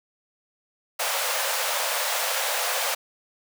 pink high-pass noise, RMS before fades -26 dBFS, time 0.99-2.95 s, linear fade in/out 10 ms, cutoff 490 Hz, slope 96 dB/octave, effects none

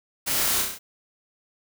white noise with echo, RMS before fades -26 dBFS, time 0.26-0.63 s, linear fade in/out 20 ms, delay 32 ms, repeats 5, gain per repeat -3 dB, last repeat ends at 0.79 s, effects none

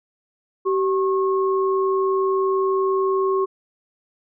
sine tone pair together, 384.3 / 1087 Hz, G4 / C#6, -34 / -34 cents, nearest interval octave + tritone, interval 1800 cents, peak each -18 / -24 dBFS, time 0.65-3.46 s, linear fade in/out 20 ms, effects none

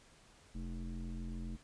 square tone with low-pass filter, 43.65 Hz, F1, in tune, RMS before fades -42 dBFS, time 0.54-1.57 s, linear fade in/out 20 ms, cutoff 250 Hz, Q 4, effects pink hiss -63 dBFS RMS until 1.63 s + resampled to 22050 Hz

